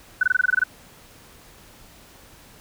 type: tone bursts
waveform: sine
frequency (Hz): 1500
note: F#6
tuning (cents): +23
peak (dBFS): -14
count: 10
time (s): 0.21-0.638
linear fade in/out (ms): 5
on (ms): 23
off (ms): 22
effects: pink hiss -49 dBFS RMS until 2.6 s